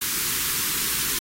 white band-stop noise, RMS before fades -25 dBFS, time 0.01-1.19 s, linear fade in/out 10 ms, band 430 to 990 Hz, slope 48 dB/octave, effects AAC 48 kbps

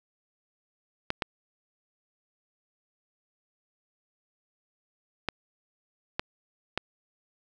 clicks, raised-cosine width 0.3 ms, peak -11 dBFS, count 5, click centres 1.104 / 1.222 / 5.287 / 6.195 / 6.776 s, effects none

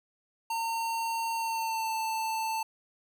square tone with pitch glide, 912 to 888.1 Hz, A#5 to A5, -38 to +16 cents, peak -30 dBFS, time 0.5-2.63 s, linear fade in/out 5 ms, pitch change -46 cents, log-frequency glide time 1.35-1.95 s, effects none

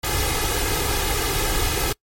pink noise with comb filter, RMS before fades -22 dBFS, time 0.03-1.93 s, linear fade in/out 10 ms, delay 2.4 ms, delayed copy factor +0.7, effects noise-tail reverb RT60 0.1 s tail -25 dB re dry + MP3 64 kbps

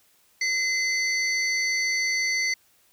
sine tone cluster, 2054 / 4480 / 5980 Hz, C7 / C#8 / F#8, -33 / +18 / +17 cents, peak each -23 / -28 / -30 dBFS, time 0.41-2.54 s, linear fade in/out 5 ms, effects tanh soft clip ceiling -16 dBFS + white hiss -62 dBFS RMS until 2.92 s

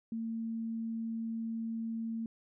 sine tone, 226.5 Hz, A#3, 50 cents flat, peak -34 dBFS, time 0.12-2.26 s, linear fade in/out 2 ms, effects none

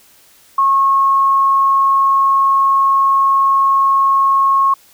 sine tone, 1090 Hz, C#6, 29 cents flat, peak -9 dBFS, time 0.58-4.74 s, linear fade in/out 5 ms, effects white hiss -48 dBFS RMS until 4.93 s

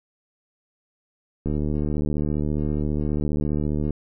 click train, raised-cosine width 3 ms, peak -13 dBFS, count 184, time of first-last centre 1.46-3.907 s, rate 74.8 Hz, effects none

